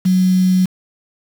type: tone with quantisation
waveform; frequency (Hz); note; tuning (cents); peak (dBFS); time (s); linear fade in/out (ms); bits
sine; 185; F#3; 0; -10; 0.05-0.66; 10; 5
effects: none